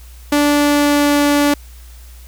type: tone with pitch glide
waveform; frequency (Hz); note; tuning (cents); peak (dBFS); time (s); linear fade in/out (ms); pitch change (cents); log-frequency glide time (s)
sawtooth; 291.5 to 289.3; D4 to D4; -13 to -26; -7; 0.32-1.54; 5; -13; 0.48-1.26
effects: added 60 Hz sine -35 dBFS peak until 2.27 s + white hiss -46 dBFS RMS until 2.27 s